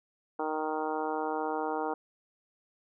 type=harmonic tone; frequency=155.56 Hz; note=D#3; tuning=in tune; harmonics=2 / 3 / 4 / 5 / 6 / 7 / 8 / 9; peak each=-37 / -35 / -41 / -35 / -37 / -43 / -43 / -44 dBFS; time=0.39-1.94 s; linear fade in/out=5 ms; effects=none